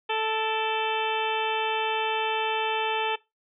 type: harmonic tone with a mistuned harmonic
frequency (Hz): 440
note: A4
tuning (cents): 0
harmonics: 1 / 2 / 3 / 4 / 5 / 6 / 7 / 8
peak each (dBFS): -30 / -28 / -36 / -36 / -38 / -33 / -34 / -39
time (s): 0.09-3.16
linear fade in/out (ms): 10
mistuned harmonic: 5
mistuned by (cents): +86
effects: noise-tail reverb RT60 0.2 s tail -20 dB re dry